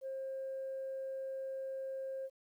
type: tone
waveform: sine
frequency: 533 Hz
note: C5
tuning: 32 cents sharp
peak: -37 dBFS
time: 0.01-2.3 s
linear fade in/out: 50 ms
effects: tanh soft clip ceiling -35 dBFS + 12-bit